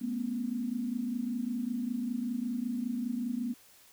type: tone cluster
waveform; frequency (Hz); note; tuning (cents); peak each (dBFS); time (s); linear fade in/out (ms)
sine; 213.2 / 242.6 / 267.8; G#3 / B3 / C4; +46 / -31 / +40; -38 / -32 / -40; 0.01-3.54; 10
effects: white hiss -59 dBFS RMS until 3.92 s